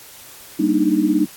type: chord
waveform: sine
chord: Eb major seventh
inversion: first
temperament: equal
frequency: 196 / 233.1 / 293.7 / 311.1 Hz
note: G3 / Bb3 / D4 / Eb4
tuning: 0 / 0 / 0 / 0 cents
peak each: -22 / -23 / -19 / -17 dBFS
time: 0.59-1.26 s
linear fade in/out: 10 ms
effects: white hiss -41 dBFS RMS until 1.36 s + AAC 64 kbps